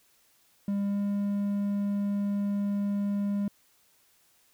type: tone with pitch glide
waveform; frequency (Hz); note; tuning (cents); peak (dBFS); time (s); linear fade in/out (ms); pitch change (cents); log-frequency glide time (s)
triangle; 200.6 to 202.1; G3 to G#3; +40 to -47; -24; 0.68-3.48; 2; +13; 0.88-0.99
effects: white hiss -65 dBFS RMS until 4.53 s